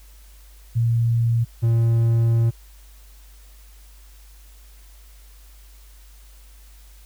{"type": "tone pair in turn", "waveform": ["sine", "triangle"], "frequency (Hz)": [116.54, 115.33], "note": ["A#2", "A#2"], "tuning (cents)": [0, -18], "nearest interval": "unison", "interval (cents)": 18, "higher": "first", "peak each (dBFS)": [-16, -13], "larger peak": "second", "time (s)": [[0.75, 1.45], [1.62, 2.51]], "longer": "second", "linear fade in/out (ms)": 20, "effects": ["added 50 Hz sine -44 dBFS peak until 7.05 s", "white hiss -54 dBFS RMS until 7.05 s"]}